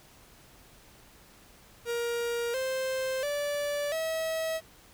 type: tone with pitch steps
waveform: 45% pulse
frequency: 471.6 / 523.3 / 580.6 / 644.2 Hz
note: A#4 / C5 / D5 / E5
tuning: +20 / 0 / -20 / -40 cents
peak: -29 dBFS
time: 1.85-4.61 s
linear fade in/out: 50 ms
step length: 690 ms
effects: pink hiss -56 dBFS RMS until 4.93 s